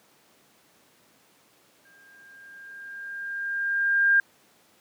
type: tone with exponential growth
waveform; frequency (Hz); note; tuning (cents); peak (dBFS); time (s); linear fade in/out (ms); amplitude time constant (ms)
sine; 1603; G6; +38; -15; 1.85-4.2; 2; 510
effects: pink hiss -60 dBFS RMS until 4.8 s + high-pass 200 Hz 12 dB/octave

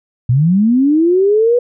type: linear sweep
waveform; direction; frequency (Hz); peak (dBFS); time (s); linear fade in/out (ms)
sine; up; 114.5 to 493.9; -8; 0.29-1.59; 5
effects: none

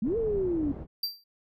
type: linear two-way sweep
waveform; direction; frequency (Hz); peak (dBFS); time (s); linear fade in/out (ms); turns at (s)
sine; up then down; 190 to 467.2 to 274.1; -25; 0.02-0.72; 5; 0.17
type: low-pass noise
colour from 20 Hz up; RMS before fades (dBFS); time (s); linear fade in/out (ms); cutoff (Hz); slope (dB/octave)
pink; -38; 0.03-0.87; 50; 460; 12
type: tone with exponential decay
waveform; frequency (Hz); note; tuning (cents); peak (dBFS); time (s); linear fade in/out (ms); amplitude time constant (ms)
square; 4699; D8; 0; -25; 1.03-1.24; 5; 44
effects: none

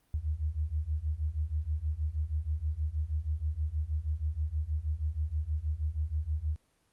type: beating tone pair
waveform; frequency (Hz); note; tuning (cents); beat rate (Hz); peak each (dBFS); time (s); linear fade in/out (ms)
sine; 73.42 / 79.72; D2 / D#2; 0 / +43; 6.3; -33 / -32; 0.14-6.56; 0
effects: pink hiss -71 dBFS RMS until 6.92 s + Opus 32 kbps

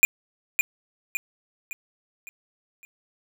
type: tone with echo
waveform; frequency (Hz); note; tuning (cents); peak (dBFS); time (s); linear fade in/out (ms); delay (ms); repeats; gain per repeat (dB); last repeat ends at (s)
square; 2430; D#7; -42; -11; 0.03-0.05; 0; 560; 5; -7; 2.85
effects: none

